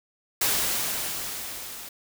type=noise with level ramp; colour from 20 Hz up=white; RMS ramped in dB=-23 to -40 dBFS; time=0.41-1.89 s; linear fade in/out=5 ms; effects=none